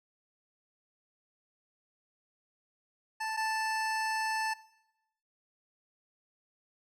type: tone pair in turn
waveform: 25% pulse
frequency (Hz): 880 / 880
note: A5 / A5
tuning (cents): 0 / 0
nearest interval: unison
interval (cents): 0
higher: neither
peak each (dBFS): -29 / -26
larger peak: second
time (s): 3.2-3.37 / 3.37-4.54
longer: second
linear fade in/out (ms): 10
effects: noise-tail reverb RT60 0.9 s tail -20 dB re dry + low-pass 9000 Hz 12 dB/octave